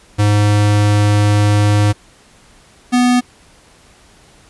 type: tone pair in turn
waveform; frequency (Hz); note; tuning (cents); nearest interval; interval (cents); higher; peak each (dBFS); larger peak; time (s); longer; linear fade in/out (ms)
square; 103.83 / 247; G#2 / B3; 0 / 0; octave + minor third; 1500; second; -10; neither; 0.18-1.93 / 2.92-3.21; first; 20
effects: pink hiss -47 dBFS RMS until 4.49 s + resampled to 24000 Hz